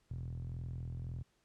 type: tone with band-pass filter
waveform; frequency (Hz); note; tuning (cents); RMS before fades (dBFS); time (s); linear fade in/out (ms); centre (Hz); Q
sawtooth; 41.86; E1; +27; -42; 0.1-1.23; 10; 110; 5.7
effects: pink hiss -75 dBFS RMS until 1.44 s + low-pass 9000 Hz 12 dB/octave